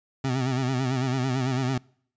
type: tone with vibrato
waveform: 25% pulse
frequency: 129.6 Hz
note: C3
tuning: 16 cents flat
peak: -20 dBFS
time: 0.24-1.78 s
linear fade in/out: 5 ms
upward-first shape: sine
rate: 9 Hz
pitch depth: 79 cents each way
effects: noise-tail reverb RT60 0.6 s tail -26 dB re dry + resampled to 16000 Hz